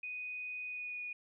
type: tone with pitch glide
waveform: sine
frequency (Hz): 2489 to 2460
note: D#7 to D#7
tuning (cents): 0 to -20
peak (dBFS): -39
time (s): 0.03-1.13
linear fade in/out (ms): 5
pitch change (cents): -20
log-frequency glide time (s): 0.66-1.02
effects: none